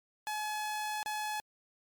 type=tone with dropouts; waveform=sawtooth; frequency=850 Hz; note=G#5; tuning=40 cents sharp; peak=-30 dBFS; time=0.27-1.4 s; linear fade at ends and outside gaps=0 ms; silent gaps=1.03-1.06 s; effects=MP3 96 kbps